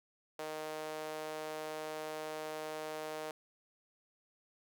sawtooth tone with high-pass filter, 155.1 Hz, D#3, 5 cents flat, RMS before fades -42 dBFS, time 0.39-3.31 s, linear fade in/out 2 ms, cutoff 540 Hz, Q 2.2, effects none

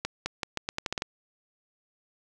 accelerating click train, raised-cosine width 0.2 ms, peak -12 dBFS, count 10, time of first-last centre 0.05-1.021 s, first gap 210 ms, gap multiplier 0.82, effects none

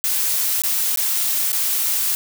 blue noise with dropouts, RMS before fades -20 dBFS, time 0.04-2.15 s, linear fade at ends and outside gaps 0 ms, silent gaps 0.62-0.636 / 0.959-0.973 / 1.519-1.529 s, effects none

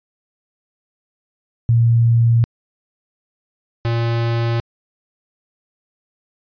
sine / square tone pair in turn, 116.54 / 116.54 Hz, A#2 / A#2, 0 / 0 cents, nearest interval unison, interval 0 cents, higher neither, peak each -10 / -17 dBFS, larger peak first, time 1.69-2.44 / 3.85-4.6 s, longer neither, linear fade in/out 0 ms, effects resampled to 11025 Hz

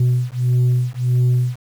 sine beating tone pair, 123.47 / 125.07 Hz, B2 / B2, 0 / +22 cents, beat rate 1.6 Hz, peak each -15 dBFS, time 0-1.57 s, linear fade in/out 5 ms, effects tanh soft clip ceiling -11 dBFS + 7-bit

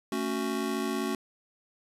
square chord, F# minor, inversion first, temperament just, 222 / 277.5 / 370 Hz, A3 / C#4 / F#4, +16 / +2 / 0 cents, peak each -34 dBFS, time 0.12-1.15 s, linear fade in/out 2 ms, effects resampled to 32000 Hz

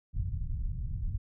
pink low-pass noise, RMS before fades -33 dBFS, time 0.13-1.18 s, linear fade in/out 20 ms, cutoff 120 Hz, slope 24 dB/octave, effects none

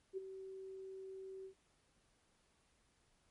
sine tone with ADSR envelope, 382.4 Hz, G4, 43 cents flat, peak -37 dBFS, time 0.13-1.54 s, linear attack 43 ms, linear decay 16 ms, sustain -10 dB, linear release 87 ms, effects pink hiss -75 dBFS RMS until 3.3 s + MP3 48 kbps

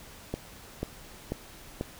click train, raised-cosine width 2 ms, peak -17 dBFS, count 4, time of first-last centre 0.34-1.811 s, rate 2.04 Hz, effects pink hiss -49 dBFS RMS until 1.99 s

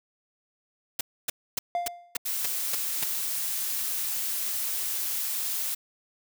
white noise bursts, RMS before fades -28 dBFS, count 8, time 0.99-3.04 s, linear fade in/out 5 ms, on 20 ms, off 270 ms
triangle tone with exponential decay, 698.5 Hz, F5, in tune, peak -21 dBFS, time 1.75-2.18 s, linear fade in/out 1 ms, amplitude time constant 92 ms
blue noise, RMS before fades -30 dBFS, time 2.25-5.75 s, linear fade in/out 10 ms
effects none

